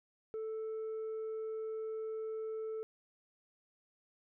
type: tone with tanh clipping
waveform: sine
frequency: 440 Hz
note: A4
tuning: in tune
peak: -38 dBFS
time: 0.34-2.83 s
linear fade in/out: 0 ms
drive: 2 dB
effects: none